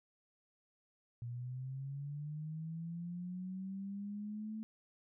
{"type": "linear sweep", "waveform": "sine", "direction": "up", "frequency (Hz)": [117.7, 220], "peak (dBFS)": -40, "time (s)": [1.22, 4.63], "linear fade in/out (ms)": 0, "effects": []}